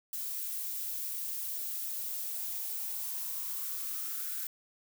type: noise with high-pass filter sweep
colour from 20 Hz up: violet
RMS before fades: -37 dBFS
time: 0.13-4.47 s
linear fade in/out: 2 ms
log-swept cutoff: 300 to 1500 Hz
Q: 5.7
effects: none